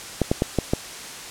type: clicks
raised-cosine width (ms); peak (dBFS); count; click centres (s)
2; -5; 5; 0.217 / 0.315 / 0.421 / 0.587 / 0.735
effects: white hiss -36 dBFS RMS until 1.3 s + low-pass 9000 Hz 12 dB/octave